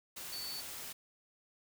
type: tone in noise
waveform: sine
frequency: 4482 Hz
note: C#8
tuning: 18 cents sharp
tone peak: -41 dBFS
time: 0.32-0.61 s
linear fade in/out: 10 ms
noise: white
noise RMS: -45 dBFS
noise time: 0.16-0.93 s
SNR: +1 dB
effects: none